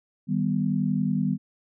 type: chord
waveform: sine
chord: Eb augmented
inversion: none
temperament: equal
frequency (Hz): 155.56 / 196 / 246.9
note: Eb3 / G3 / B3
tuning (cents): 0 / 0 / 0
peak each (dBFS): -27 / -25 / -27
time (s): 0.27-1.38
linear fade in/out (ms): 50
effects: none